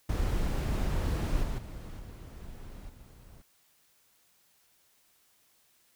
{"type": "noise with level steps", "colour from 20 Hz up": "brown", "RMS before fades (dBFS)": [-29, -33, -42, -45, -52], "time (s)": [0.09, 3.42], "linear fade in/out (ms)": 5, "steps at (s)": [1.43, 1.58, 1.99, 2.89], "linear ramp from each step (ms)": 5, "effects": ["white hiss -67 dBFS RMS until 5.95 s"]}